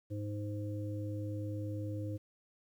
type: harmonic tone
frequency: 103.83 Hz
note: G#2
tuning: in tune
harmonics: 1 / 3 / 5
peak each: -37 / -42 / -46 dBFS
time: 0.1-2.18 s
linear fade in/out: 20 ms
effects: 11-bit